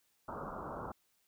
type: low-pass noise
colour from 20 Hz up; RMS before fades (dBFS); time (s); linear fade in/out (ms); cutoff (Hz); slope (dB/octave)
white; -43; 0.28-0.92; 5; 1400; 96
effects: white hiss -75 dBFS RMS until 1.27 s